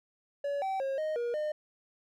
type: tone with pitch steps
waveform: triangle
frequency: 568 / 770 / 540 / 621 / 476.2 / 607 Hz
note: C#5 / G5 / C#5 / D#5 / A#4 / D#5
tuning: +42 / -31 / -45 / -3 / +37 / -43 cents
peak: -28 dBFS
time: 0.44-1.52 s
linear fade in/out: 5 ms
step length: 180 ms
effects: none